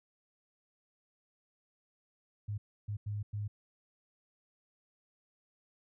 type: tone bursts at uneven times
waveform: sine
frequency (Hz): 103.83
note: G#2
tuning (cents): 0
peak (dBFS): -34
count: 4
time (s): 2.48-2.58 / 2.88-2.97 / 3.06-3.23 / 3.33-3.48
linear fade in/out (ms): 10
effects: none